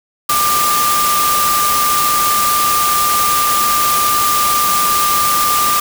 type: tone in noise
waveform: sine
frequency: 1193 Hz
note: D6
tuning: 27 cents sharp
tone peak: -13 dBFS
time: 0.29-5.8 s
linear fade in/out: 5 ms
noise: white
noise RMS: -17 dBFS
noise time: 0.29-5.8 s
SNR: +1 dB
effects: none